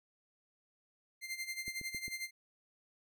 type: tone with tremolo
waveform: sawtooth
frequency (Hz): 2093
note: C7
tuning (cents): 0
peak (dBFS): -33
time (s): 1.21-2.31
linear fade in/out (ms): 50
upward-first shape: sine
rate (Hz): 11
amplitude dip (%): 75
type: click train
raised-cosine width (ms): 3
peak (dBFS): -36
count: 4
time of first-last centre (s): 1.68-2.081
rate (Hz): 7.49
effects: none